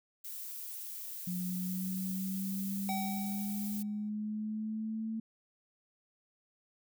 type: noise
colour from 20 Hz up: violet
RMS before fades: -43 dBFS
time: 0.24-3.83 s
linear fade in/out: 10 ms
type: linear sweep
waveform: sine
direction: up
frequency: 179.9 to 223.1 Hz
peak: -34 dBFS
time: 1.27-5.2 s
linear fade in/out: 5 ms
type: tone with exponential decay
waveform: square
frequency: 764 Hz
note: G5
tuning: 45 cents flat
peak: -34 dBFS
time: 2.89-4.09 s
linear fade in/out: 0 ms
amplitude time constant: 260 ms
effects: none